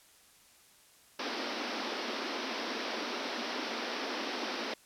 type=band-pass noise; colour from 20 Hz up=pink; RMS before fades=-37 dBFS; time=1.19-4.74 s; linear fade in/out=5 ms; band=220 to 5700 Hz; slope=96 dB/octave; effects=white hiss -61 dBFS RMS until 4.85 s + low-pass 12000 Hz 12 dB/octave